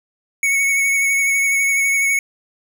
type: tone with vibrato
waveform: square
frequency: 2217 Hz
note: C#7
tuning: in tune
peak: -15 dBFS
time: 0.43-2.19 s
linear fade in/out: 2 ms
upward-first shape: triangle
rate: 12 Hz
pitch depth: 24 cents each way
effects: none